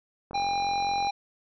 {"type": "click train", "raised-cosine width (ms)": 1, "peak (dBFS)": -26, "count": 35, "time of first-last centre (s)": [0.31, 1.071], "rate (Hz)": 44.7}
{"type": "harmonic tone", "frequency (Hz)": 804, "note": "G5", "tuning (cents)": 44, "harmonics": [1, 3, 5, 7], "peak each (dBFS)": [-25, -37, -36, -44], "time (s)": [0.34, 1.11], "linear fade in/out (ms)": 10}
{"effects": []}